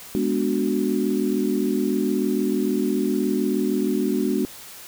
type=chord; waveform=sine; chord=G# half-diminished seventh; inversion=none; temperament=equal; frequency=207.7 / 246.9 / 293.7 / 370 Hz; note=G#3 / B3 / D4 / F#4; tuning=0 / 0 / 0 / 0 cents; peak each=-25 dBFS; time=0.15-4.45 s; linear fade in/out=0 ms; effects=white hiss -41 dBFS RMS until 4.87 s